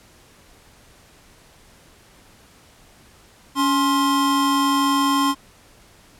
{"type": "tone pair together", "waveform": "square", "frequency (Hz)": [279.9, 1056.8], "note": ["C#4", "C6"], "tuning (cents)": [17, 17], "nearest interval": "octave + major seventh", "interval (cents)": 2300, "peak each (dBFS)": -20, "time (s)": [3.55, 5.35], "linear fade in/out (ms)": 50, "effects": ["pink hiss -51 dBFS RMS until 6.19 s", "low-pass 12000 Hz 12 dB/octave"]}